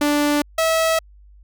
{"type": "tone pair in turn", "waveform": "sawtooth", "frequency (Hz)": [293.1, 648.6], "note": ["D4", "E5"], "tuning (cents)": [-3, -28], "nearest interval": "octave + major second", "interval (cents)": 1375, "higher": "second", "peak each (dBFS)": -12, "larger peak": "neither", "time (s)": [[0.01, 0.42], [0.58, 0.99]], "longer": "neither", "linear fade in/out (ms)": 5, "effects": ["added 50 Hz sine -44 dBFS peak until 1.43 s"]}